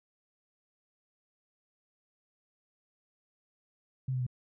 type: tone with pitch steps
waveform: sine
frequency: 130.81 / 127.67 / 124.61 Hz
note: C3 / C3 / B2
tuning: 0 / -42 / +16 cents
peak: -29 dBFS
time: 4.08-4.266 s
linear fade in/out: 5 ms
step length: 62 ms
effects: none